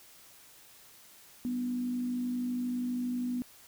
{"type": "tone with frequency modulation", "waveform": "sine", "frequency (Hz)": 246.9, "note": "B3", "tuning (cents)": 0, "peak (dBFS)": -30, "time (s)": [1.45, 3.42], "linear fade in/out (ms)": 0, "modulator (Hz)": 52.5, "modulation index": 0.27, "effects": ["white hiss -56 dBFS RMS until 3.67 s"]}